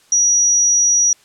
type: tone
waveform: sine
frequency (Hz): 5800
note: F#8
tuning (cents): -35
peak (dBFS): -10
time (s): 0.12-1.13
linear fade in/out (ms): 2
effects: white hiss -52 dBFS RMS until 1.24 s + low-pass 9000 Hz 12 dB/octave